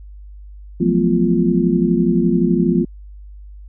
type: tone cluster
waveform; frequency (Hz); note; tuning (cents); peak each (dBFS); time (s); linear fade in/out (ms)
sine; 171.7 / 183.3 / 216.6 / 248.8 / 347.8; F3 / F#3 / A3 / B3 / F4; -29 / -16 / -27 / +13 / -7; -19; 0.8-2.85; 10
effects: added 50 Hz sine -34 dBFS peak until 3.68 s